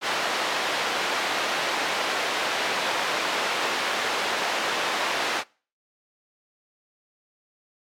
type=band-pass noise; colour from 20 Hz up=pink; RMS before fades=-26 dBFS; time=0.01-5.44 s; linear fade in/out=50 ms; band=570 to 4000 Hz; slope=12 dB/octave; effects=noise-tail reverb RT60 0.4 s tail -25 dB re dry + MP3 96 kbps